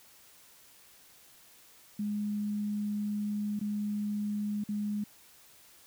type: tone with dropouts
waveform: sine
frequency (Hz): 207.7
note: G#3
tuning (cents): 0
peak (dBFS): -30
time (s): 1.99-5.04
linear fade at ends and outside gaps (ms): 5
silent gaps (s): 3.593-3.611 / 4.639-4.688
effects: white hiss -58 dBFS RMS until 5.86 s